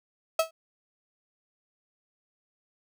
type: tone with exponential decay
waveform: 35% pulse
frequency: 648 Hz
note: E5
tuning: 30 cents flat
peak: -16 dBFS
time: 0.39-0.51 s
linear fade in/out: 5 ms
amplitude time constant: 25 ms
effects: none